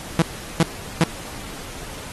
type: tone bursts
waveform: sawtooth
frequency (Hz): 164.81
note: E3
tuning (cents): 0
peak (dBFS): -9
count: 3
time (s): 0.19-1.037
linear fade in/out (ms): 0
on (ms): 29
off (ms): 380
effects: pink hiss -36 dBFS RMS until 2.12 s + AAC 32 kbps